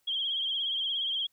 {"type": "tone with vibrato", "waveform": "sine", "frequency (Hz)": 3220, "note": "G7", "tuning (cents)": 46, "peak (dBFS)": -28, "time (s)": [0.07, 1.27], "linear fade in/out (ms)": 10, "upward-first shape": "sine", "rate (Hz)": 17, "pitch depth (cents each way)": 61, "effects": ["white hiss -73 dBFS RMS until 1.32 s"]}